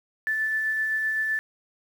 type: tone with tremolo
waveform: sine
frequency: 1754 Hz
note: A6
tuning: 6 cents flat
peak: -22 dBFS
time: 0.27-1.39 s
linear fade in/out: 0 ms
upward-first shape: sine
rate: 7.8 Hz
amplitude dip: 25%
effects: 8-bit